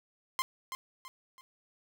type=tone with echo; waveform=sawtooth; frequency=1046.5 Hz; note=C6; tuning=in tune; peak=-25 dBFS; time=0.39-0.42 s; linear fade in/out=0 ms; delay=330 ms; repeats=3; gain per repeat=-8 dB; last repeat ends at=1.41 s; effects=none